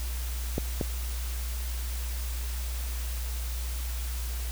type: clicks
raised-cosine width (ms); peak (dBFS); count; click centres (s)
2; -14; 2; 0.581 / 0.812
effects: added 60 Hz sine -30 dBFS peak until 4.51 s + white hiss -41 dBFS RMS until 4.51 s